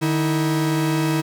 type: tone pair together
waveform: 45% pulse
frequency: 151.9 / 322.9 Hz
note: D#3 / E4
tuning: -41 / -36 cents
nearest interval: octave + minor second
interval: 1305 cents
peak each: -21 / -21 dBFS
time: 0.01-1.22 s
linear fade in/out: 20 ms
effects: none